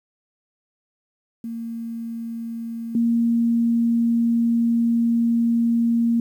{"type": "tone pair in turn", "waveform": "sine", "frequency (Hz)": [230, 232.9], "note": ["A#3", "A#3"], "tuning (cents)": [-23, -1], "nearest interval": "unison", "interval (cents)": 22, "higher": "second", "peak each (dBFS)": [-27, -16], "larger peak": "second", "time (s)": [[1.44, 2.95], [2.95, 6.2]], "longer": "second", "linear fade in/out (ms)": 2, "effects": ["9-bit"]}